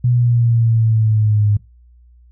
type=exponential sweep; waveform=sine; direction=down; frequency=123.47 to 103.1 Hz; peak=-11 dBFS; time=0.04-1.57 s; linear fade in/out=5 ms; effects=noise-tail reverb RT60 0.2 s tail -19 dB re dry + added 60 Hz sine -44 dBFS peak until 2.31 s